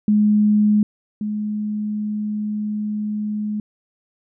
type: tone pair in turn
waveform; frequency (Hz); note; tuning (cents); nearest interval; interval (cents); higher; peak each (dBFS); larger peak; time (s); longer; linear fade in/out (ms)
sine; 210 / 210.8; G#3 / G#3; +19 / +26; unison; 7; second; -12 / -21; first; 0.08-0.83 / 1.21-3.6; second; 2
effects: none